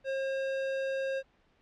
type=tone; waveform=square; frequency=537 Hz; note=C5; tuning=45 cents sharp; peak=-31 dBFS; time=0.04-1.23 s; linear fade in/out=50 ms; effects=pink hiss -68 dBFS RMS until 1.61 s + low-pass 3000 Hz 12 dB/octave